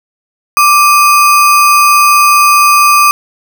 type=tone with sample-and-hold; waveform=sine; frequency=1174.7 Hz; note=D6; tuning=in tune; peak=-3 dBFS; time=0.57-3.11 s; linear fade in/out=0 ms; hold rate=3675 Hz; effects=none